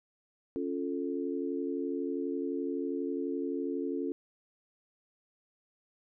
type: chord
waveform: sine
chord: Db augmented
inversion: none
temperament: equal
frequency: 277.2 / 349.2 / 440 Hz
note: Db4 / F4 / A4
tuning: 0 / 0 / 0 cents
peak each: -34 / -36 / -37 dBFS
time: 0.56-4.12 s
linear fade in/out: 0 ms
effects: none